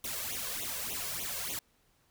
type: noise with flanger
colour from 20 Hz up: white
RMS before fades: -37 dBFS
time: 0.04-1.59 s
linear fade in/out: 2 ms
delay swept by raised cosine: 0.3 to 1.9 ms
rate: 3.4 Hz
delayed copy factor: +1
effects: pink hiss -70 dBFS RMS until 2.1 s